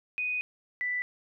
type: tone pair in turn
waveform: sine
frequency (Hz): 2489 / 1981.2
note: D#7 / B6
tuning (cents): 0 / +5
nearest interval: major third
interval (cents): 395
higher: first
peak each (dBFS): -28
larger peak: neither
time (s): 0.18-0.41 / 0.81-1.02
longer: first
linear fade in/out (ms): 0
effects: none